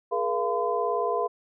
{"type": "tone cluster", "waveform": "sine", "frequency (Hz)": [419.3, 477.4, 686, 1017], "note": ["G#4", "A#4", "F5", "C6"], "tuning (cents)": [17, 41, -31, -50], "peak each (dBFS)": -29, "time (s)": [0.11, 1.28], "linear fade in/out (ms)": 20, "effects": []}